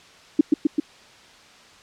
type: tone with echo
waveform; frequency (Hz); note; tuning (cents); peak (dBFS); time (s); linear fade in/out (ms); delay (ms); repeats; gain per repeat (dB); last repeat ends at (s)
sine; 300.7; D4; +41; -9; 0.39-0.41; 5; 130; 3; -2; 0.8
effects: white hiss -49 dBFS RMS until 1.82 s + low-pass 5000 Hz 12 dB/octave